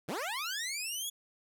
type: linear sweep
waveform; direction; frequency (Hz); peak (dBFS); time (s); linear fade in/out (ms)
15% pulse; up; 116.3 to 3419; -28; 0.08-1.1; 10
effects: none